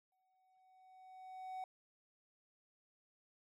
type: tone with exponential growth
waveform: triangle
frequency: 750 Hz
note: F#5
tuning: 23 cents sharp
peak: -39 dBFS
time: 0.12-1.64 s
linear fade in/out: 2 ms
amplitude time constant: 330 ms
effects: none